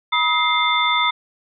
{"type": "tone cluster", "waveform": "sine", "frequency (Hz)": [968, 1270, 2096, 3549], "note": ["B5", "D#6", "C7", "A7"], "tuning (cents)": [-35, 35, 2, 14], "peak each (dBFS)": -21, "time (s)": [0.12, 1.11], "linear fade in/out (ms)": 10, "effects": []}